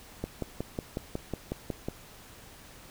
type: click train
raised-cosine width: 2 ms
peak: -18 dBFS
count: 10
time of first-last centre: 0.24-1.885 s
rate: 5.47 Hz
effects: pink hiss -51 dBFS RMS until 2.9 s

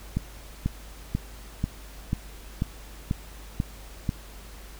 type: click train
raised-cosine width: 5 ms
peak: -12 dBFS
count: 9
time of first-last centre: 0.17-4.092 s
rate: 2.04 Hz
effects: added 50 Hz sine -43 dBFS peak until 4.79 s + pink hiss -48 dBFS RMS until 4.79 s

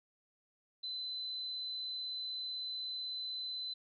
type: tone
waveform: sine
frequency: 4031 Hz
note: B7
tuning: 35 cents sharp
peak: -38 dBFS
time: 0.83-3.74 s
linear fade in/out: 10 ms
effects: none

